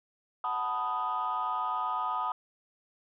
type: chord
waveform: sine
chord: B dominant seventh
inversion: second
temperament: equal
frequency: 740 / 880 / 987.8 / 1244.5 Hz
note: F#5 / A5 / B5 / D#6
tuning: 0 / 0 / 0 / 0 cents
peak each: -36 / -35 / -33 / -31 dBFS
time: 0.44-2.32 s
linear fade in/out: 2 ms
effects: tanh soft clip ceiling -23 dBFS